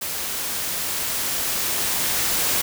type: noise with level ramp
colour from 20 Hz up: white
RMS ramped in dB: -28 to -21 dBFS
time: 0.01-2.62 s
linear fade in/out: 10 ms
effects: none